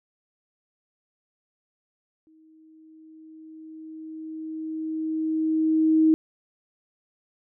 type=tone with exponential growth; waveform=sine; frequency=316.4 Hz; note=D#4; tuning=29 cents sharp; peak=-14 dBFS; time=2.27-6.14 s; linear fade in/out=0 ms; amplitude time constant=840 ms; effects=none